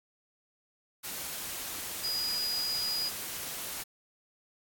sine tone in noise, 4917 Hz, D#8, 21 cents flat, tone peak -30 dBFS, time 2.03-3.1 s, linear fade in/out 20 ms, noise white, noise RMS -38 dBFS, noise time 1.03-3.84 s, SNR +5 dB, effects AAC 64 kbps

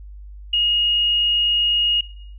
sine tone, 2868 Hz, F7, 45 cents sharp, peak -15 dBFS, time 0.53-2.01 s, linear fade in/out 5 ms, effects noise-tail reverb RT60 0.6 s tail -17 dB re dry + added 50 Hz sine -35 dBFS peak until 2.38 s

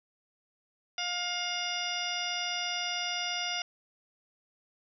harmonic tone, 709 Hz, F5, 26 cents sharp, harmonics 1 / 2 / 3 / 4 / 5 / 7 / 8, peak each -39 / -40 / -38 / -36 / -39 / -39 / -41 dBFS, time 0.98-3.62 s, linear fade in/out 2 ms, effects none

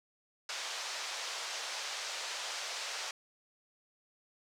white band-pass noise, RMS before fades -40 dBFS, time 0.49-3.11 s, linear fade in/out 2 ms, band 520 to 6300 Hz, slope 24 dB/octave, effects none

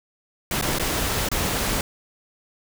pink noise with dropouts, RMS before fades -24 dBFS, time 0.51-1.81 s, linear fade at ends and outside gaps 2 ms, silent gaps 0.613-0.623 / 0.786-0.796 / 1.288-1.315 s, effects none

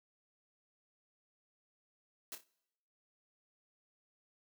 white noise with echo, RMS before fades -44 dBFS, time 2.32-2.35 s, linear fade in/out 0 ms, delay 29 ms, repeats 3, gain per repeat -9 dB, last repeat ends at 2.437 s, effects noise-tail reverb RT60 0.9 s tail -24 dB re dry + high-pass 200 Hz 12 dB/octave

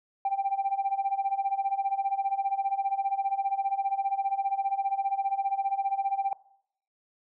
sine tone with tremolo, 786 Hz, G5, 4 cents sharp, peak -21 dBFS, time 0.25-6.33 s, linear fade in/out 2 ms, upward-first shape sine, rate 15 Hz, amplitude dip 85%, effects noise-tail reverb RT60 0.7 s tail -22 dB re dry + tanh soft clip ceiling -20 dBFS

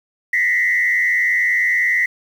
sine tone with frequency modulation, 1975.5 Hz, B6, in tune, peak -13 dBFS, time 0.33-2.06 s, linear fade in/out 5 ms, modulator 89.3 Hz, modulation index 1.2, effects tanh soft clip ceiling -9 dBFS + 7-bit

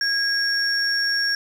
sine tone pair together, 1640 / 5516 Hz, G#6 / F8, -22 / -22 cents, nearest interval octave + major sixth, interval 2100 cents, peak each -21 dBFS, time 0.01-1.35 s, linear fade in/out 2 ms, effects tanh soft clip ceiling -13 dBFS + 8-bit

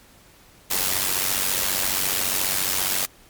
white noise with amplitude modulation, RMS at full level -20 dBFS, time 0.7-3.06 s, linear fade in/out 10 ms, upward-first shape sine, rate 94.6 Hz, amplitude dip 70%, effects pink hiss -52 dBFS RMS until 3.29 s + MP3 96 kbps

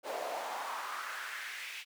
brown noise with high-pass filter sweep, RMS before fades -40 dBFS, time 0.03-1.85 s, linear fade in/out 50 ms, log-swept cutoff 550 to 2600 Hz, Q 3, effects high-pass 300 Hz 12 dB/octave

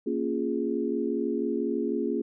sine chord, Bb minor seventh, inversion none, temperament equal, 233.1 / 277.2 / 349.2 / 415.3 Hz, Bb3 / Db4 / F4 / Ab4, 0 / 0 / 0 / 0 cents, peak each -31 dBFS, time 0.06-2.22 s, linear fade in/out 10 ms, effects none

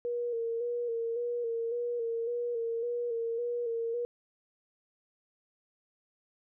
sine tone with vibrato, 470 Hz, A#4, 14 cents sharp, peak -30 dBFS, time 0.05-4.05 s, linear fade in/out 0 ms, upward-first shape square, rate 1.8 Hz, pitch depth 36 cents each way, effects none

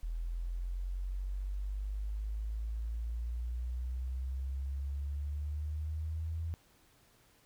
sine exponential sweep, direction up, 41.2 to 82.9 Hz, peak -34 dBFS, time 0.03-6.54 s, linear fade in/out 0 ms, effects pink hiss -66 dBFS RMS until 7.45 s

